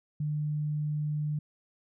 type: tone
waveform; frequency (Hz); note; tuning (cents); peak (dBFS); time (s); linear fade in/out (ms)
sine; 150; D3; +37; -28; 0.2-1.39; 5
effects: none